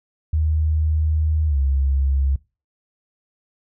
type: tone with pitch glide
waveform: sine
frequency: 77.78 to 68.1 Hz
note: D#2 to C#2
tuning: 0 to -30 cents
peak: -16 dBFS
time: 0.33-2.36 s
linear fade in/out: 5 ms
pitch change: -230 cents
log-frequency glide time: 1.47-1.58 s
effects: noise-tail reverb RT60 0.3 s tail -22 dB re dry